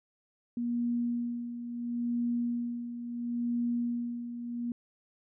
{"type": "tone with tremolo", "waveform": "sine", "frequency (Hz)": 238.6, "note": "A#3", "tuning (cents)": 41, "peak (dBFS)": -27, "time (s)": [0.57, 4.72], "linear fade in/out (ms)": 2, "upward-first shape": "sine", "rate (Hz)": 0.73, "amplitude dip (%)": 65, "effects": []}